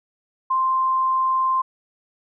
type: tone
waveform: sine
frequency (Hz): 1046.5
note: C6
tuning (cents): 0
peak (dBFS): -17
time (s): 0.5-1.62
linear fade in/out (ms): 10
effects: none